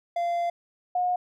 triangle / sine tone pair in turn, 690 / 720.9 Hz, F5 / F#5, -21 / -45 cents, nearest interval minor second, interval 76 cents, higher second, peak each -22 dBFS, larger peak neither, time 0.16-0.5 / 0.95-1.16 s, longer first, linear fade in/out 5 ms, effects none

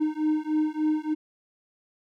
triangle beating tone pair, 306.4 / 309.8 Hz, D#4 / D#4, -27 / -7 cents, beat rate 3.4 Hz, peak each -24 dBFS, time 0-1.15 s, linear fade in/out 20 ms, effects none

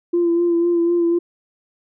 sine tone with vibrato, 342.6 Hz, F4, 33 cents flat, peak -13 dBFS, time 0.13-1.19 s, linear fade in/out 10 ms, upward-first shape sine, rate 4 Hz, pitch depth 26 cents each way, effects tanh soft clip ceiling -10 dBFS

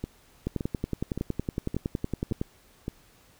two click trains, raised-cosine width 3 ms, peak -15 / -18 dBFS, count 22 / 6, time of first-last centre 0.47-2.414 / 0.04-2.881 s, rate 10.8 / 1.76 Hz, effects pink hiss -59 dBFS RMS until 3.39 s

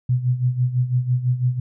sine tone with tremolo, 125.2 Hz, B2, 24 cents sharp, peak -14 dBFS, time 0.09-1.6 s, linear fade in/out 5 ms, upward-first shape sine, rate 6 Hz, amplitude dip 75%, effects none

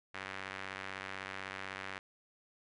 sawtooth tone with band-pass filter, 96 Hz, G2, 36 cents flat, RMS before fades -44 dBFS, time 0.14-1.99 s, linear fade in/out 10 ms, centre 1900 Hz, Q 1.5, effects resampled to 24000 Hz

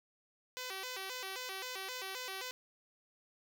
5% pulse tone with vibrato, 440 Hz, A4, in tune, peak -29 dBFS, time 0.57-2.51 s, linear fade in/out 0 ms, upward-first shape square, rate 3.8 Hz, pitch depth 240 cents each way, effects none

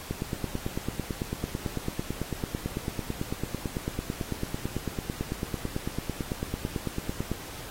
click train, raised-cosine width 3 ms, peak -16 dBFS, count 66, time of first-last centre 0.11-7.316 s, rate 9.02 Hz, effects pink hiss -42 dBFS RMS until 7.7 s + AAC 48 kbps

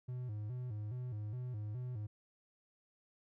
triangle tone with vibrato, 114.9 Hz, A#2, 25 cents flat, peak -37 dBFS, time 0.08-2.07 s, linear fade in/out 10 ms, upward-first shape square, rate 2.4 Hz, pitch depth 150 cents each way, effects none

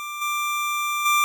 25% pulse tone with level steps, 1183 Hz, D6, 12 cents sharp, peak -26 / -19 / -13 dBFS, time 0-1.24 s, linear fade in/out 0 ms, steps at 0.21 / 1.05 s, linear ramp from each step 10 ms, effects none

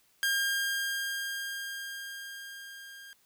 sawtooth tone with level ramp, 1609 Hz, G6, 45 cents sharp, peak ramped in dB -22 to -43 dBFS, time 0.23-3.13 s, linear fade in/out 0 ms, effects white hiss -67 dBFS RMS until 3.25 s

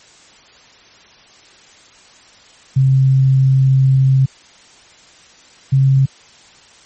sine tone pair in turn, 133.3 / 134.77 Hz, C3 / C#3, +33 / -48 cents, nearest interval unison, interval 19 cents, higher second, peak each -8 dBFS, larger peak neither, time 2.76-4.26 / 5.72-6.06 s, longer first, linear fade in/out 10 ms, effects white hiss -45 dBFS RMS until 6.85 s + MP3 32 kbps

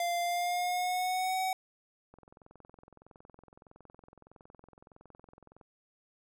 square tone with pitch glide, 694 to 752.5 Hz, F5 to F#5, -11 to +29 cents, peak -30 dBFS, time 0-1.53 s, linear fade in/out 2 ms, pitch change +140 cents, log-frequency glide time 0.2-1.4 s
click train, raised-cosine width 1 ms, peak -40 dBFS, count 76, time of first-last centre 2.14-5.612 s, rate 21.6 Hz
effects none

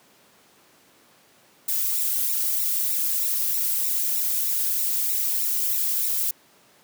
violet noise with flanger, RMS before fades -24 dBFS, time 1.68-6.31 s, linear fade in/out 5 ms, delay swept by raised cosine 0.62 to 2.32 ms, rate 3.2 Hz, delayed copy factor -1, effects pink hiss -56 dBFS RMS until 6.83 s + high-pass 200 Hz 12 dB/octave

